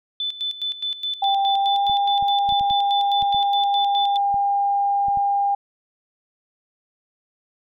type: tone with tremolo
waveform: sine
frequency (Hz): 3508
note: A7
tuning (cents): -6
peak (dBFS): -22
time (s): 0.2-4.17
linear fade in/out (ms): 2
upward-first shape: square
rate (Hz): 4.8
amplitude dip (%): 75
type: tone with pitch glide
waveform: sine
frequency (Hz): 789 to 802.8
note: G5 to G5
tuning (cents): +11 to +41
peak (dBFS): -17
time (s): 1.22-5.55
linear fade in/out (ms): 5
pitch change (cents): +30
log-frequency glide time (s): 1.57-1.86
type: clicks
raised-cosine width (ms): 5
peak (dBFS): -26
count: 11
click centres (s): 1.897 / 2.226 / 2.49 / 2.524 / 2.61 / 2.709 / 3.226 / 3.346 / 4.343 / 5.084 / 5.173
effects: none

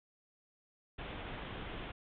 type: low-pass noise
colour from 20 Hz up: pink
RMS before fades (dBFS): -44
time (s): 0.98-1.92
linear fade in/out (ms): 10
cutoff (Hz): 3600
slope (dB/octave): 96
effects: none

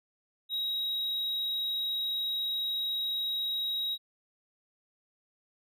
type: tone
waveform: triangle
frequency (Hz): 3817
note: A#7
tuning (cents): +40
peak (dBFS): -28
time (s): 0.49-3.98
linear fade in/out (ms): 50
effects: none

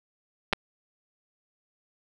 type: clicks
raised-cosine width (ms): 0.3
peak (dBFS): -8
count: 2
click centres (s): 0.528 / 0.533
effects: none

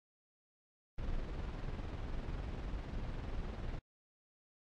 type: noise with tremolo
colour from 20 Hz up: brown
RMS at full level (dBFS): -39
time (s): 0.98-3.79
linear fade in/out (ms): 5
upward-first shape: square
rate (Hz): 20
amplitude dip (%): 35
effects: low-pass 4000 Hz 12 dB/octave + AAC 64 kbps

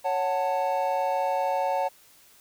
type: chord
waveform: triangle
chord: F# minor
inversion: second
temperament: just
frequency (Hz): 555 / 740 / 888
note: C#5 / F#5 / A5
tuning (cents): +2 / 0 / +16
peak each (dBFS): -26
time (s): 0.04-1.89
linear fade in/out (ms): 20
effects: white hiss -56 dBFS RMS until 2.4 s

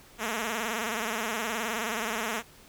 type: tone with vibrato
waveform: 5% pulse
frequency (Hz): 224.1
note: A3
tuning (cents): +32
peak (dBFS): -18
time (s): 0.18-2.43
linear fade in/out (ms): 50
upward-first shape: sine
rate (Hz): 19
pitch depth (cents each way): 110
effects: pink hiss -54 dBFS RMS until 2.68 s

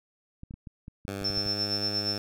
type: clicks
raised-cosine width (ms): 5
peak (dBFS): -29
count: 10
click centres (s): 0.434 / 0.509 / 0.54 / 0.672 / 0.881 / 1.052 / 1.216 / 1.302 / 1.375 / 1.462
type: tone with pitch glide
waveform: 10% pulse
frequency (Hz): 98.6 to 102.37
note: G2 to G#2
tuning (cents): +11 to -24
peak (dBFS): -25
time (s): 1.08-2.18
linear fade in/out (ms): 0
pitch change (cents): +65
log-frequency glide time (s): 1.24-1.6
type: tone with tremolo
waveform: sine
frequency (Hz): 5350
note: E8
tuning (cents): +25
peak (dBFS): -25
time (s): 1.24-2.18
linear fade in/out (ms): 10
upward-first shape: sine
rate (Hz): 8.5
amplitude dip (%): 65
effects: none

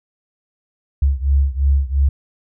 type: beating tone pair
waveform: sine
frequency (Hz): 68 / 70.9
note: C#2 / C#2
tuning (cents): -33 / +40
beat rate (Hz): 2.9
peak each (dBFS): -15 / -17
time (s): 1.02-2.09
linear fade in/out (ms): 5
effects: none

